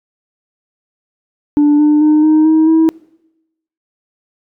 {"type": "tone with pitch steps", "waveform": "sine", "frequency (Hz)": [293.7, 299.2, 304.8, 310.4, 316.2, 322.1], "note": ["D4", "D4", "D#4", "D#4", "D#4", "E4"], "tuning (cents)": [0, 32, -36, -4, 28, -40], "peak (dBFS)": -4, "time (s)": [1.57, 2.89], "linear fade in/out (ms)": 0, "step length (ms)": 220, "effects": ["noise-tail reverb RT60 0.9 s tail -25 dB re dry", "tanh soft clip ceiling -5 dBFS"]}